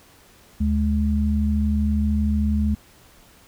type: tone pair together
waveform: sine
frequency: 74.6 / 211 Hz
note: D2 / G#3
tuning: +28 / +28 cents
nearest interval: octave + tritone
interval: 1800 cents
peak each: -20 / -21 dBFS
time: 0.6-2.75 s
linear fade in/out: 10 ms
effects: pink hiss -52 dBFS RMS until 3.47 s